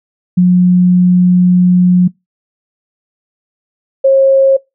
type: tone pair in turn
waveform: sine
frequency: 180 / 539.4 Hz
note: F#3 / C#5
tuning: -47 / -47 cents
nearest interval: octave + perfect fifth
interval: 1900 cents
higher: second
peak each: -4 dBFS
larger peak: neither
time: 0.37-2.08 / 4.04-4.57 s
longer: first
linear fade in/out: 10 ms
effects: noise-tail reverb RT60 0.2 s tail -24 dB re dry